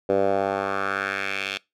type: tone with band-pass filter sweep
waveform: 10% pulse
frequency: 98 Hz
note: G2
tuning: in tune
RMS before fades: -25 dBFS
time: 0.09-1.58 s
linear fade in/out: 5 ms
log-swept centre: 500 to 3100 Hz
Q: 2.4
effects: noise-tail reverb RT60 0.2 s tail -22 dB re dry